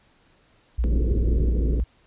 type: tone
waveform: sine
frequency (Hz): 58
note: A#1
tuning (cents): -8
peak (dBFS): -19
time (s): 0.78-1.84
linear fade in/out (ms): 10
type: low-pass noise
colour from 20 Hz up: pink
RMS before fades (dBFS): -27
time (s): 0.84-1.8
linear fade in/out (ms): 0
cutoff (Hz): 460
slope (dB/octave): 48
effects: pink hiss -60 dBFS RMS until 2.06 s + resampled to 8000 Hz